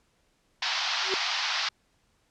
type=band-pass noise; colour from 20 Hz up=white; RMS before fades=-29 dBFS; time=0.62-1.69 s; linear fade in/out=5 ms; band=710 to 5300 Hz; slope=48 dB/octave
type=tone with exponential growth; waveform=sine; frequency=382.1 Hz; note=G4; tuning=44 cents flat; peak=-24 dBFS; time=1.01-1.14 s; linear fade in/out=0 ms; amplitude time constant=28 ms
effects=pink hiss -69 dBFS RMS until 2.3 s + low-pass 9000 Hz 12 dB/octave